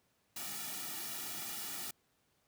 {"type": "noise with comb filter", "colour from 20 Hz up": "white", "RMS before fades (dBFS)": -42, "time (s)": [0.36, 1.91], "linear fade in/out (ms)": 5, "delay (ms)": 1.9, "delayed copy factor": -0.85, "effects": ["pink hiss -75 dBFS RMS until 2.47 s", "high-pass 80 Hz 12 dB/octave"]}